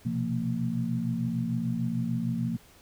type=tone cluster; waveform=sine; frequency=122.3 / 129 / 173.1 / 229.8 Hz; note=B2 / C3 / F3 / A#3; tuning=-16 / -24 / -15 / -25 cents; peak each=-34 / -34 / -32 / -30 dBFS; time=0.05-2.57 s; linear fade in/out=10 ms; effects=pink hiss -56 dBFS RMS until 2.81 s